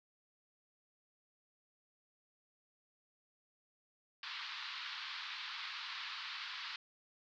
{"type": "band-pass noise", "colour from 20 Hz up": "white", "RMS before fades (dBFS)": -45, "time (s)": [4.23, 6.76], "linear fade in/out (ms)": 2, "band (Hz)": [970, 4500], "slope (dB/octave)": 48, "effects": []}